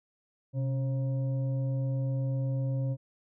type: tone with frequency modulation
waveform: sine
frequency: 130 Hz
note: C3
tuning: 11 cents flat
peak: -27 dBFS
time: 0.53-2.97 s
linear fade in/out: 50 ms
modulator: 408 Hz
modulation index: 0.42
effects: none